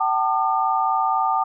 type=tone cluster; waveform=sine; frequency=765 / 889 / 1206 Hz; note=G5 / A5 / D6; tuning=-42 / +18 / +46 cents; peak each=-22 dBFS; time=0-1.44 s; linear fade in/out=10 ms; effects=none